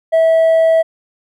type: tone with hard clipping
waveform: triangle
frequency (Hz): 651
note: E5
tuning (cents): -22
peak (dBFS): -7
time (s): 0.12-0.83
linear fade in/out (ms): 20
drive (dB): 1
effects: none